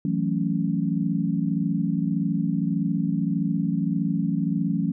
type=chord; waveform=sine; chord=F# minor seventh; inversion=third; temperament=equal with one note detuned; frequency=164.81 / 186.5 / 220 / 277.2 Hz; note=E3 / F#3 / A3 / C#4; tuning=0 / +14 / 0 / 0 cents; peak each=-26 / -26 / -28 / -28 dBFS; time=0.05-4.92 s; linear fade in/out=2 ms; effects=none